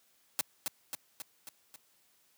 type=noise with echo; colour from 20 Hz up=white; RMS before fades=-30 dBFS; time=0.39-0.41 s; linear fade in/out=0 ms; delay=270 ms; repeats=5; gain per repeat=-4 dB; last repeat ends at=1.76 s; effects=white hiss -69 dBFS RMS until 2.37 s + high-pass 100 Hz 12 dB/octave